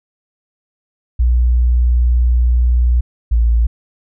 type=tone pair in turn; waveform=sine; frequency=60.5 / 57.41 Hz; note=B1 / A#1; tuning=-35 / -26 cents; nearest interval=minor second; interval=91 cents; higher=first; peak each=-9 dBFS; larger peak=neither; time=1.19-3.01 / 3.31-3.67 s; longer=first; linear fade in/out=10 ms; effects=none